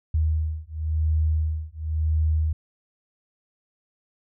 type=beating tone pair; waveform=sine; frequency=77.9 / 78.85 Hz; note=D#2 / D#2; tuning=+3 / +24 cents; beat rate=0.95 Hz; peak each=-24 dBFS; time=0.14-2.53 s; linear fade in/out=5 ms; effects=none